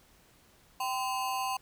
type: ring-modulated tone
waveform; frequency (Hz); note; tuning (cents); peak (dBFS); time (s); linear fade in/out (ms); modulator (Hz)
square; 901; A5; +41; -28; 0.8-1.57; 5; 124
effects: pink hiss -62 dBFS RMS until 1.61 s